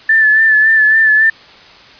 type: tone with vibrato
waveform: sine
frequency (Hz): 1753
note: A6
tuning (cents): -7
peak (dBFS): -6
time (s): 0.09-1.3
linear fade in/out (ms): 5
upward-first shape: sine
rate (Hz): 3.6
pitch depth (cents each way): 35
effects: white hiss -39 dBFS RMS until 1.99 s + resampled to 11025 Hz